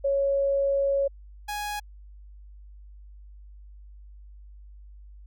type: tone pair in turn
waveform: sine / sawtooth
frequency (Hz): 554.4 / 830.7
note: C#5 / G#5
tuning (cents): 0 / 0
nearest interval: perfect fifth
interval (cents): 700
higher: second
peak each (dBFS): -21 / -26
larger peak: first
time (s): 0.04-1.08 / 1.48-1.8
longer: first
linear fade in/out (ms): 10
effects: added 50 Hz sine -44 dBFS peak until 5.26 s